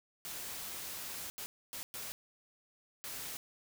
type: noise bursts at uneven times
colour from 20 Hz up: white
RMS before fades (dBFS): -43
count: 5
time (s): 0.25-1.3 / 1.38-1.46 / 1.73-1.83 / 1.94-2.12 / 3.04-3.37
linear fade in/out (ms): 0
effects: none